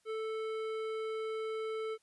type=tone with hard clipping; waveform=sine; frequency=440 Hz; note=A4; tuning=in tune; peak=-37 dBFS; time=0.05-1.98 s; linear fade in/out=50 ms; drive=13 dB; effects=white hiss -74 dBFS RMS until 2.02 s + resampled to 24000 Hz